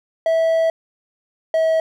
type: tone pair in turn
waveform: triangle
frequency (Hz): 653 / 644.4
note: E5 / E5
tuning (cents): -17 / -39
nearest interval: unison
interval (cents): 22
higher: first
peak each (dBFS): -12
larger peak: neither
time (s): 0.26-0.7 / 1.54-1.8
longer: first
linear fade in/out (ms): 2
effects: none